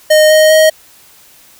square tone with pitch steps, 617 / 622.7 / 628.5 Hz, D#5 / D#5 / D#5, -15 / +1 / +17 cents, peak -5 dBFS, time 0.1-0.7 s, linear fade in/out 10 ms, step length 200 ms, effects white hiss -43 dBFS RMS until 1.59 s

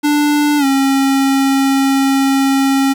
square tone with pitch glide, 294.5 to 271.6 Hz, D4 to C#4, +5 to -35 cents, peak -11 dBFS, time 0.03-2.94 s, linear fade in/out 20 ms, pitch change -140 cents, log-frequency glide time 0.58-0.65 s, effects 7-bit

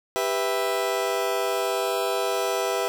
30% pulse chord, E minor, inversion first, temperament just, 395.6 / 494.4 / 659.3 Hz, G4 / B4 / E5, +16 / +2 / 0 cents, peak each -25 dBFS, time 0.16-2.88 s, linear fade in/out 0 ms, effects none

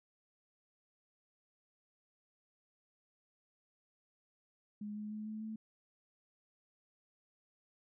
sine tone with pitch steps, 208.6 / 211.1 / 213.7 / 216.3 / 219 Hz, G#3 / G#3 / G#3 / A3 / A3, +8 / +29 / +50 / -29 / -8 cents, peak -40 dBFS, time 4.81-5.56 s, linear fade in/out 5 ms, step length 150 ms, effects none

